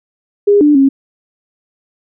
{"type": "tone with pitch steps", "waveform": "sine", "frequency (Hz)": [407.6, 295.6, 272.3], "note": ["G#4", "D4", "C#4"], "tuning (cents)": [-32, 11, -31], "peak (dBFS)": -5, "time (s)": [0.47, 0.89], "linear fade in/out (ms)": 10, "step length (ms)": 140, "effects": []}